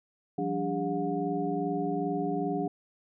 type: tone cluster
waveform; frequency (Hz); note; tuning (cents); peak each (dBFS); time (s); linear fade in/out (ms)
sine; 169.7 / 192.2 / 289.9 / 404.7 / 720; F3 / G3 / D4 / G#4 / F#5; -49 / -34 / -22 / -45 / -47; -36 / -37 / -32 / -33 / -34; 0.38-2.68; 5
effects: none